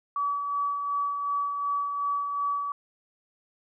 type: tone with tremolo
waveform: sine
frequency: 1143 Hz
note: D6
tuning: 47 cents flat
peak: -24 dBFS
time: 0.16-2.72 s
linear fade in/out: 2 ms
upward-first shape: sine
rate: 2.7 Hz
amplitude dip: 40%
effects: none